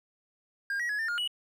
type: tone with pitch steps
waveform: triangle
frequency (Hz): 1612 / 1912 / 1685 / 1797 / 1419 / 2932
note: G6 / A#6 / G#6 / A6 / F6 / F#7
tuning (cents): +48 / +43 / +25 / +36 / +27 / -16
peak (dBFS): -27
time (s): 0.7-1.276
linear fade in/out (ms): 2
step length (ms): 96
effects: none